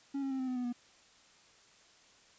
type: tone with pitch steps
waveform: triangle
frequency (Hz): 277.2 / 271 / 265 / 259.1 / 253.3 / 247.7 / 242.2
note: C#4 / C#4 / C4 / C4 / B3 / B3 / B3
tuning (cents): 0 / -39 / +22 / -17 / +44 / +5 / -34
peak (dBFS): -31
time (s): 0.14-0.728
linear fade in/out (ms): 10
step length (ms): 84
effects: white hiss -62 dBFS RMS until 2.38 s + resampled to 16000 Hz